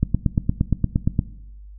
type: click train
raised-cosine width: 5 ms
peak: -5 dBFS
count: 11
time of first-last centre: 0.03-1.191 s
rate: 8.61 Hz
effects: noise-tail reverb RT60 0.9 s tail -18 dB re dry + added 50 Hz sine -38 dBFS peak until 1.78 s